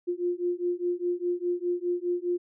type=beating tone pair; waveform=sine; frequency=350.5 / 355.4 Hz; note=F4 / F4; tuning=+6 / +30 cents; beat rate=4.9 Hz; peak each=-29 dBFS; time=0.07-2.38 s; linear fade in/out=20 ms; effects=none